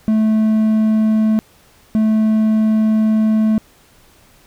triangle tone pair in turn, 217.8 / 217.8 Hz, A3 / A3, -17 / -17 cents, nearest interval unison, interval 0 cents, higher neither, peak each -9 dBFS, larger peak neither, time 0.08-1.39 / 1.95-3.58 s, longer second, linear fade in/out 0 ms, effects pink hiss -50 dBFS RMS until 4.46 s

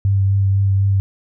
sine tone with vibrato, 98 Hz, G2, in tune, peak -12 dBFS, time 0.05-1 s, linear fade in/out 0 ms, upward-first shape triangle, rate 4 Hz, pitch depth 19 cents each way, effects none

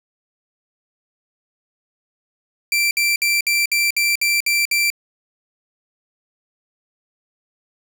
sawtooth tone bursts, 2349 Hz, D7, in tune, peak -12 dBFS, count 9, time 2.72-4.902 s, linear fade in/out 2 ms, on 190 ms, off 59 ms, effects 9-bit

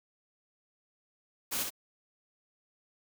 white noise with echo, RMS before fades -33 dBFS, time 1.51-1.64 s, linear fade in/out 20 ms, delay 65 ms, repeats 1, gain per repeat -4 dB, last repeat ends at 1.705 s, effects none

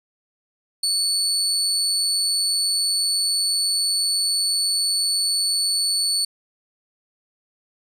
30% pulse tone, 4454 Hz, C#8, 7 cents sharp, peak -16 dBFS, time 0.83-6.25 s, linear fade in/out 5 ms, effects resampled to 32000 Hz

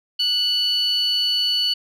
sine tone pair together, 2960 / 4444 Hz, F#7 / C#8, 0 / +4 cents, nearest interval perfect fifth, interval 704 cents, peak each -19 dBFS, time 0.19-1.74 s, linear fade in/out 10 ms, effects tanh soft clip ceiling -13 dBFS

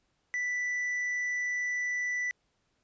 triangle tone with hard clipping, 1975.5 Hz, B6, in tune, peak -30 dBFS, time 0.34-2.31 s, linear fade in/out 0 ms, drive 6 dB, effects pink hiss -75 dBFS RMS until 2.83 s + resampled to 16000 Hz

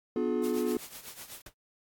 triangle chord, B diminished seventh, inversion none, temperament just, 246.9 / 296.3 / 355.6 / 426.7 Hz, B3 / D4 / F4 / Ab4, 0 / +15 / +31 / +47 cents, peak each -30 / -34 / -30 / -30 dBFS, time 0.16-0.77 s, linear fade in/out 2 ms
white noise with tremolo, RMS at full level -42 dBFS, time 0.43-1.42 s, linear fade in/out 10 ms, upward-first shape triangle, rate 8 Hz, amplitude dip 80%
pink noise with exponential decay, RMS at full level -39 dBFS, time 1.46-1.54 s, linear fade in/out 5 ms, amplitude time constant 16 ms
effects AAC 64 kbps

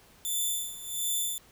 5% pulse tone with tremolo, 3527 Hz, A7, 3 cents sharp, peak -19 dBFS, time 0.25-1.38 s, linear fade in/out 0 ms, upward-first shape sine, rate 1.4 Hz, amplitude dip 80%, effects pink hiss -58 dBFS RMS until 1.51 s

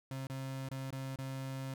35% pulse tone with dropouts, 133.6 Hz, C3, 36 cents sharp, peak -37 dBFS, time 0.11-1.74 s, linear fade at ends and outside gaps 2 ms, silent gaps 0.27-0.298 / 0.688-0.712 / 0.906-0.926 / 1.159-1.187 s, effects none

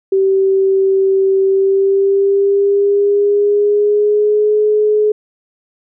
sine tone with pitch glide, 386.2 to 423.6 Hz, G4 to G#4, -26 to +34 cents, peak -9 dBFS, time 0.12-5.12 s, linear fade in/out 5 ms, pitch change +160 cents, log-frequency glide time 1.44-4.58 s, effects none

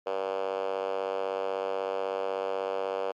5% pulse tone with high-pass filter, 96.2 Hz, G2, 32 cents flat, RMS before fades -31 dBFS, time 0.06-3.12 s, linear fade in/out 10 ms, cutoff 500 Hz, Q 4, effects low-pass 3000 Hz 12 dB/octave + MP3 96 kbps

